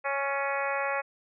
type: harmonic tone with a mistuned harmonic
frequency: 277.2 Hz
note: C#4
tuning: in tune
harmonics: 2 / 3 / 4 / 5 / 6 / 7 / 8 / 9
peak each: -32 / -34 / -35 / -36 / -37 / -37 / -38 / -39 dBFS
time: 0.04-1.02 s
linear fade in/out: 20 ms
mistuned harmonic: 6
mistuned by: +26 cents
effects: none